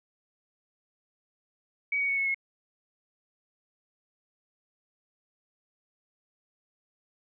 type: tone with pitch steps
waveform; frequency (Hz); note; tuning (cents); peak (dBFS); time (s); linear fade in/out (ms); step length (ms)
sine; 2265 / 2242 / 2218 / 2195 / 2173; C#7 / C#7 / C#7 / C#7 / C#7; +37 / +19 / 0 / -18 / -35; -25; 1.92-2.345; 5; 85
effects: none